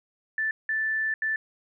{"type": "tone bursts at uneven times", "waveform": "sine", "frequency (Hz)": 1760, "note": "A6", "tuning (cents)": 0, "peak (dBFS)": -24, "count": 3, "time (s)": [[0.38, 0.51], [0.69, 1.14], [1.22, 1.36]], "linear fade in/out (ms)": 2, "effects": []}